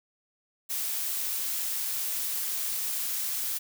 blue noise, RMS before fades -31 dBFS, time 0.69-3.59 s, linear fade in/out 20 ms, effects none

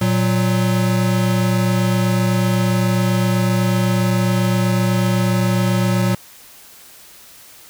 square tone pair together, 116.54 / 185 Hz, A#2 / F#3, 0 / 0 cents, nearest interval minor sixth, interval 800 cents, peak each -18 dBFS, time 0.01-6.15 s, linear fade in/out 5 ms, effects white hiss -43 dBFS RMS until 7.69 s

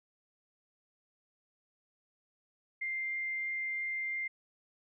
sine tone, 2099 Hz, C7, 5 cents sharp, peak -33 dBFS, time 2.81-4.28 s, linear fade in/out 10 ms, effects none

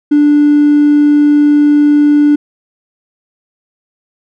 triangle tone with hard clipping, 293.7 Hz, D4, in tune, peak -5 dBFS, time 0.11-2.36 s, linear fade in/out 10 ms, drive 4 dB, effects none

